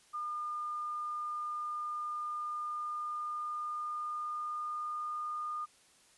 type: tone with pitch glide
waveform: sine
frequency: 1210 to 1218.4 Hz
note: D#6 to D#6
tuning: -49 to -37 cents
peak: -35 dBFS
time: 0.13-5.66 s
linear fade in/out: 20 ms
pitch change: +12 cents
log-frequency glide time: 2.46-5.23 s
effects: white hiss -64 dBFS RMS until 6.17 s + resampled to 24000 Hz